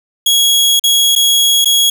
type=tone with dropouts; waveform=sawtooth; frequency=3322 Hz; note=G#7; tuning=in tune; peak=-5 dBFS; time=0.26-1.9 s; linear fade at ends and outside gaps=5 ms; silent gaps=0.796-0.838 / 1.153-1.16 / 1.646-1.656 s; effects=none